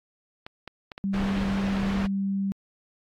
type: clicks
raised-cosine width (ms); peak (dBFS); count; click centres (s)
0.3; -22; 7; 0.465 / 0.677 / 0.918 / 0.979 / 1.377 / 1.667 / 1.768
type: tone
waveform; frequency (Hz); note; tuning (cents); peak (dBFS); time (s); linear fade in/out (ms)
sine; 196; G3; 0; -24; 1.04-2.52; 0
type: low-pass noise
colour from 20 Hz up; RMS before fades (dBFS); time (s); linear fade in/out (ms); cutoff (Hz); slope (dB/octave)
pink; -32; 1.13-2.07; 10; 2600; 12
effects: AAC 64 kbps